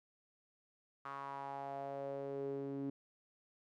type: tone with band-pass filter sweep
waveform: sawtooth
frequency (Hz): 138.59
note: C#3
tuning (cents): 0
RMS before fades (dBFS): -43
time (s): 1.05-2.9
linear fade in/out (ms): 5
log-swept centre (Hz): 1200 to 300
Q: 4.7
effects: none